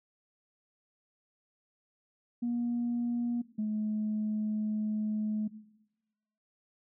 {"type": "tone pair in turn", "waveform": "sine", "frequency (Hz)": [238.8, 213.8], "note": ["A#3", "A3"], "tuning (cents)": [42, -49], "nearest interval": "major second", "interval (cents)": 191, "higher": "first", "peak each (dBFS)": -28, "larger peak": "neither", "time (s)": [[2.42, 3.42], [3.58, 5.48]], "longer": "second", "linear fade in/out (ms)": 10, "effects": ["noise-tail reverb RT60 1.0 s tail -17 dB re dry", "tanh soft clip ceiling -25 dBFS"]}